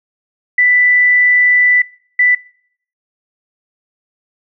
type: tone bursts at uneven times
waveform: sine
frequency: 1982 Hz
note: B6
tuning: 6 cents sharp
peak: -7 dBFS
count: 2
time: 0.58-1.82 / 2.19-2.35 s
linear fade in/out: 5 ms
effects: noise-tail reverb RT60 0.6 s tail -22 dB re dry